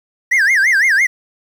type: tone with vibrato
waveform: triangle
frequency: 1831 Hz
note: A#6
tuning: 32 cents flat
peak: -8 dBFS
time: 0.31-1.07 s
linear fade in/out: 10 ms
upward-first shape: sine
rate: 5.9 Hz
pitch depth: 280 cents each way
effects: 7-bit